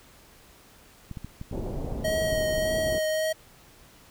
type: clicks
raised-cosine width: 5 ms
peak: -24 dBFS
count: 12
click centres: 1.113 / 1.172 / 1.246 / 1.414 / 1.514 / 1.846 / 1.925 / 2.08 / 2.22 / 2.329 / 2.379 / 2.581 s
type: low-pass noise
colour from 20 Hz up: pink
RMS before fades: -33 dBFS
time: 1.52-2.99 s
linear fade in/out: 10 ms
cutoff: 680 Hz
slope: 24 dB/octave
type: tone with vibrato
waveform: square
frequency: 630 Hz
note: D#5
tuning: 21 cents sharp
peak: -25 dBFS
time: 2.04-3.33 s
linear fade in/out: 10 ms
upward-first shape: triangle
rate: 1.7 Hz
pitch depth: 19 cents each way
effects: pink hiss -54 dBFS RMS until 4.1 s